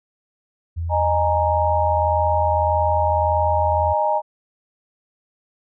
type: tone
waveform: sine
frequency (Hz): 83.7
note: E2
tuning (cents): +27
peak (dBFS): -22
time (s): 0.76-3.94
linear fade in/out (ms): 20
type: chord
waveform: sine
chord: D# suspended fourth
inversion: none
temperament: equal with one note detuned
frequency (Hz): 614 / 830.6 / 932.3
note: D#5 / G#5 / A#5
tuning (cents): -23 / 0 / 0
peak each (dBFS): -21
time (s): 0.89-4.22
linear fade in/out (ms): 50
effects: none